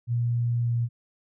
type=tone with pitch glide; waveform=sine; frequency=119.1 to 118.21 Hz; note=A#2 to A#2; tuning=+38 to +25 cents; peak=-22 dBFS; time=0.07-0.89 s; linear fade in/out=50 ms; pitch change=-13 cents; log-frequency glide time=0.6-0.73 s; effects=none